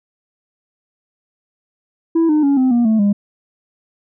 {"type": "tone with pitch steps", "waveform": "sine", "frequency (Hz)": [329.6, 304, 280.4, 258.6, 238.5, 220, 202.9], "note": ["E4", "D#4", "C#4", "C4", "A#3", "A3", "G#3"], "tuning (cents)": [0, -40, 20, -20, 40, 0, -40], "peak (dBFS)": -8, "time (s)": [2.15, 3.13], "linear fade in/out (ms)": 10, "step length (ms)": 140, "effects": ["tanh soft clip ceiling -10 dBFS"]}